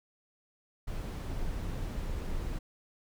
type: noise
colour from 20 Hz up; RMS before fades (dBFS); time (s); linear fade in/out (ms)
brown; -35; 0.87-2.59; 10
effects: none